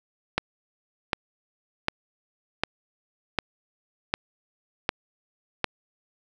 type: click train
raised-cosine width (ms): 0.3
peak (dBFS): -6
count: 8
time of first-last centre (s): 0.38-5.643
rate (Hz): 1.33
effects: none